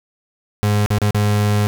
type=tone with dropouts; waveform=35% pulse; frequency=104 Hz; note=G#2; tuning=3 cents sharp; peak=-12 dBFS; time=0.63-1.67 s; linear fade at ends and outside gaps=0 ms; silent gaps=0.861-0.904 / 0.985-1.017 / 1.108-1.146 s; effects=none

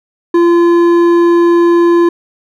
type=tone with hard clipping; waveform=sine; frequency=343 Hz; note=F4; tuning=31 cents flat; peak=-7 dBFS; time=0.34-2.09 s; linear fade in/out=5 ms; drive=8 dB; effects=none

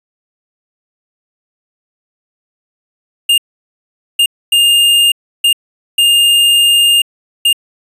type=tone bursts at uneven times; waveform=square; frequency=2818 Hz; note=F7; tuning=15 cents sharp; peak=-7 dBFS; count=6; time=3.29-3.38 / 4.19-4.26 / 4.52-5.12 / 5.44-5.53 / 5.98-7.02 / 7.45-7.53 s; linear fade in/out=5 ms; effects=resampled to 32000 Hz

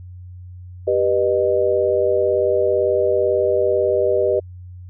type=chord; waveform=sine; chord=G augmented; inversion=none; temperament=just; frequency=392 / 490 / 612.5 Hz; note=G4 / B4 / D#5; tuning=0 / -14 / -27 cents; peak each=-19 dBFS; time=0.87-4.4 s; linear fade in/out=10 ms; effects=added 90 Hz sine -34 dBFS peak until 4.89 s

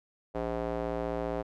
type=tone with band-pass filter; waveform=square; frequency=57.6 Hz; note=A#1; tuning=20 cents flat; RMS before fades=-33 dBFS; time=0.34-1.43 s; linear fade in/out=20 ms; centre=560 Hz; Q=1.7; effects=none

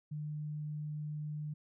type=tone; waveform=sine; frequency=150.6 Hz; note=D3; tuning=44 cents sharp; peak=-37 dBFS; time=0.11-1.54 s; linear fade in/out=10 ms; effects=none

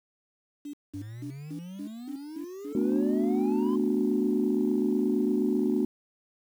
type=tone bursts; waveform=sine; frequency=290 Hz; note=D4; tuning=22 cents flat; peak=-35 dBFS; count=9; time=0.65-3.015 s; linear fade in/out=5 ms; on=85 ms; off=200 ms
type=exponential sweep; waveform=triangle; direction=up; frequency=97.3 to 1046.5 Hz; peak=-36 dBFS; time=0.94-3.76 s; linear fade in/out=5 ms
type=chord; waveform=sine; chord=B minor seventh; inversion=third; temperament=equal with one note detuned; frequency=218.4 / 246.9 / 293.7 / 370 Hz; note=A3 / B3 / D4 / F#4; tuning=-13 / 0 / 0 / 0 cents; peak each=-28 dBFS; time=2.75-5.85 s; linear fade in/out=2 ms
effects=tanh soft clip ceiling -15 dBFS + 9-bit

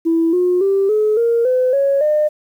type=tone with pitch steps; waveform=sine; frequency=329.6 / 359.4 / 392 / 427.4 / 466.1 / 508.3 / 554.3 / 604.5 Hz; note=E4 / F4 / G4 / G#4 / A#4 / B4 / C#5 / D5; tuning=0 / +50 / 0 / +50 / 0 / +50 / 0 / +50 cents; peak=-11 dBFS; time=0.05-2.29 s; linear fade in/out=20 ms; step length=280 ms; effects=tanh soft clip ceiling -7 dBFS + 8-bit

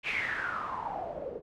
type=noise with low-pass filter sweep; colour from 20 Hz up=white; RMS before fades=-35 dBFS; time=0.03-1.42 s; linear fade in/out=50 ms; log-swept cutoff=2600 to 430 Hz; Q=8.4; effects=none

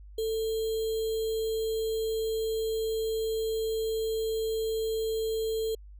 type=tone with sample-and-hold; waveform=sine; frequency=443.8 Hz; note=A4; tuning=15 cents sharp; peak=-27 dBFS; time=0.18-5.75 s; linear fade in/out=5 ms; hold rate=3675 Hz; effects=added 50 Hz sine -45 dBFS peak until 5.99 s

